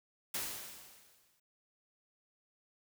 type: noise with exponential decay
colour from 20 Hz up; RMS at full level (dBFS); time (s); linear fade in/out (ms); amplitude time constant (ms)
white; -36; 0.34-1.4; 5; 230
effects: none